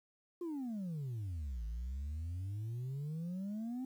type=exponential two-way sweep; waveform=sine; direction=down then up; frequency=360.5 to 53.7 to 263.2 Hz; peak=-35 dBFS; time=0.41-3.85 s; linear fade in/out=5 ms; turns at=1.65 s; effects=tanh soft clip ceiling -37 dBFS + 11-bit